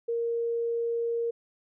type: tone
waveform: sine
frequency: 466.2 Hz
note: A#4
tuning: in tune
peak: -26 dBFS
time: 0.08-1.31 s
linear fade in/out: 10 ms
effects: none